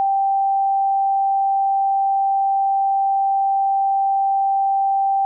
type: tone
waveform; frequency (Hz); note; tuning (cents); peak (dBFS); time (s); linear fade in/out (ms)
sine; 784; G5; 0; -15; 0-5.25; 0
effects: none